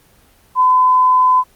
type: tone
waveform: sine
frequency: 1014 Hz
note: B5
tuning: 45 cents sharp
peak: -8 dBFS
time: 0.55-1.44 s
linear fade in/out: 50 ms
effects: pink hiss -51 dBFS RMS until 1.55 s + Opus 24 kbps